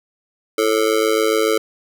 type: tone with amplitude modulation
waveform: square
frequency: 440 Hz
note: A4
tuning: in tune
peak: -11 dBFS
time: 0.58-1.58 s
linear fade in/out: 5 ms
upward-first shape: sine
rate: 107 Hz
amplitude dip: 100%
effects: none